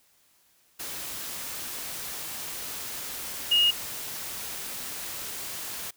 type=tone in noise; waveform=sine; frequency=2862 Hz; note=F7; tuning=42 cents sharp; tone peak=-18 dBFS; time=3.51-3.71 s; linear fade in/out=10 ms; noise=white; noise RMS=-36 dBFS; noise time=0.79-5.91 s; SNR=+15 dB; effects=white hiss -64 dBFS RMS until 5.96 s